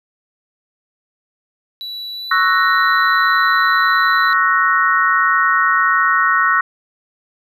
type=tone with pitch glide; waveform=triangle; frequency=3938 to 3995 Hz; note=B7 to B7; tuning=-6 to +19 cents; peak=-24 dBFS; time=1.81-4.33 s; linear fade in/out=0 ms; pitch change=+25 cents; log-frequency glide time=2.12-2.39 s
type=chord; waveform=sine; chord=F# dominant seventh; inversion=second; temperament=equal; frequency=1108.7 / 1318.5 / 1480 / 1864.7 Hz; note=C#6 / E6 / F#6 / A#6; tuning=0 / 0 / 0 / 0 cents; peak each=-17 dBFS; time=2.31-6.61 s; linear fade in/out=5 ms
effects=none